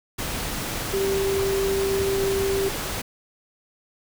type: tone in noise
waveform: sine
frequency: 390.7 Hz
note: G4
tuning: 6 cents flat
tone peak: -21 dBFS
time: 0.93-2.69 s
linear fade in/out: 10 ms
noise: pink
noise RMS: -29 dBFS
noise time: 0.18-3.02 s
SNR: +5 dB
effects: none